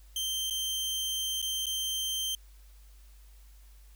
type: tone with dropouts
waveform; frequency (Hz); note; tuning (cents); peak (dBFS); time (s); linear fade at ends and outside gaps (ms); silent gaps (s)
sawtooth; 3136; G7; 0; -27; 0.16-2.35; 2; 0.5-0.507 / 1.417-1.425 / 1.658-1.666
effects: added 50 Hz sine -51 dBFS peak until 3.95 s + white hiss -64 dBFS RMS until 3.95 s